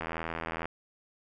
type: click train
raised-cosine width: 0.5 ms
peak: -19 dBFS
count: 54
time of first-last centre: 0.01-0.656 s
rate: 82.1 Hz
effects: none